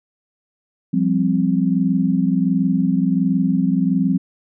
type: chord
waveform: sine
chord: F suspended second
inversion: none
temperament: equal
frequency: 174.61 / 196 / 261.6 Hz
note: F3 / G3 / C4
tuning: 0 / 0 / 0 cents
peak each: -19 dBFS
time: 0.93-4.18 s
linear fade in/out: 10 ms
effects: none